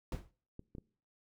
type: noise with exponential decay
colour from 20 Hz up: brown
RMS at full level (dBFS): -33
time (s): 0.12-0.31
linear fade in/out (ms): 2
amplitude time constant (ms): 40
type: clicks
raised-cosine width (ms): 3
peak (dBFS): -33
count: 4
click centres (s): 0.147 / 0.594 / 0.751 / 0.783
effects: noise-tail reverb RT60 0.5 s tail -24 dB re dry